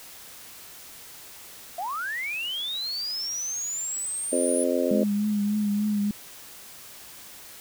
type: linear sweep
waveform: sine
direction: up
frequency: 659.3 to 9956 Hz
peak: -28 dBFS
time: 1.78-4.64 s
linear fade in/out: 5 ms
type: harmonic tone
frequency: 87.31 Hz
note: F2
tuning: in tune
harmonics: 3 / 4 / 5 / 6 / 7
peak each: -27 / -29 / -30 / -27 / -28 dBFS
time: 4.32-5.04 s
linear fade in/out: 10 ms
type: tone with vibrato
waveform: sine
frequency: 207.7 Hz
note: G#3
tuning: in tune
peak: -22 dBFS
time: 4.91-6.11 s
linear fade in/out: 2 ms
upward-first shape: triangle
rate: 3.4 Hz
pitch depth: 43 cents each way
effects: white hiss -45 dBFS RMS until 7.6 s